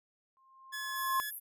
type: tone with exponential growth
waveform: sine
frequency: 1061 Hz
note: C6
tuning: 24 cents sharp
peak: -26 dBFS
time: 0.37-1.2 s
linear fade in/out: 0 ms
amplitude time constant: 180 ms
type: tone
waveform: sawtooth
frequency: 1704 Hz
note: G#6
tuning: 44 cents sharp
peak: -34 dBFS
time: 0.72-1.31 s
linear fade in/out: 20 ms
type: band-pass noise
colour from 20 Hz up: pink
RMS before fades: -44 dBFS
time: 0.95-1.4 s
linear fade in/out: 20 ms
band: 11000 to 13000 Hz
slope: 96 dB/octave
effects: none